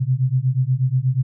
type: beating tone pair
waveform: sine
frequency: 125.3 / 133.6 Hz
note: B2 / C3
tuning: +25 / +36 cents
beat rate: 8.3 Hz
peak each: -19 dBFS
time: 0-1.23 s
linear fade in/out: 20 ms
effects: none